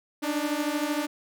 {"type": "beating tone pair", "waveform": "sawtooth", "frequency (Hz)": [290, 303], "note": ["D4", "D#4"], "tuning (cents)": [-22, -46], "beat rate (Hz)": 13, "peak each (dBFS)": -25, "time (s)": [0.22, 1.07], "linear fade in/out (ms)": 20, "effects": []}